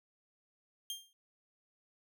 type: tone with exponential decay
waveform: sawtooth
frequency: 3196 Hz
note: G7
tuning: 33 cents sharp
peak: -32 dBFS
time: 0.9-1.13 s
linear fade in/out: 1 ms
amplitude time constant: 50 ms
effects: none